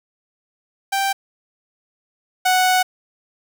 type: tone pair in turn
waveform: sawtooth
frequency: 784 / 740 Hz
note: G5 / F#5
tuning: 0 / 0 cents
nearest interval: minor second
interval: 100 cents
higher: first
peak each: -14 / -10 dBFS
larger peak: second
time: 0.92-1.13 / 2.45-2.83 s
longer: second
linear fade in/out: 10 ms
effects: 8-bit